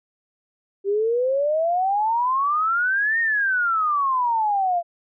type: exponential two-way sweep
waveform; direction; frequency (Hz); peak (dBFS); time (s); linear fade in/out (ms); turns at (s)
sine; up then down; 388.7 to 1864.7 to 676; -18; 0.84-4.83; 50; 3.2
effects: none